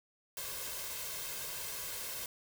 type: noise with comb filter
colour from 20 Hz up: white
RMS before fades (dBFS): -41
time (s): 0.37-2.26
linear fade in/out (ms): 2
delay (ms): 1.9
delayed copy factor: +0.6
effects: none